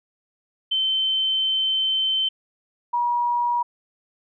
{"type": "tone pair in turn", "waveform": "sine", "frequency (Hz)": [3086, 959.8], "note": ["G7", "B5"], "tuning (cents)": [-28, -50], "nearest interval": "octave + minor sixth", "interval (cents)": 2022, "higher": "first", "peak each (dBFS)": -19, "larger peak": "neither", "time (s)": [[0.71, 2.29], [2.93, 3.63]], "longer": "first", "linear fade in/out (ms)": 10, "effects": []}